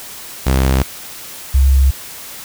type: tone pair in turn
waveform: sawtooth / sine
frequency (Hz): 66 / 67.11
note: C2 / C2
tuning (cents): +16 / +45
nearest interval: unison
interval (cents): 29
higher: second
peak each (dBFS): -7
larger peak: neither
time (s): 0.46-0.83 / 1.54-1.91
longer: neither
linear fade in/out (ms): 10
effects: white hiss -32 dBFS RMS until 2.44 s